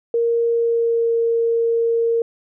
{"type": "tone with pitch glide", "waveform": "sine", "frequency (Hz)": [466.2, 461.9], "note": ["A#4", "A#4"], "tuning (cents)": [0, -16], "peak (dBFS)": -15, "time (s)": [0.14, 2.22], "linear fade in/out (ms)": 2, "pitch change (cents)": -16, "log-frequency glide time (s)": [0.48, 1.11], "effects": []}